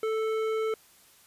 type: tone with hard clipping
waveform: triangle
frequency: 440 Hz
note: A4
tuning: in tune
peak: -28 dBFS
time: 0.03-0.74 s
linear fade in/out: 2 ms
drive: 15 dB
effects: white hiss -58 dBFS RMS until 1.26 s + resampled to 32000 Hz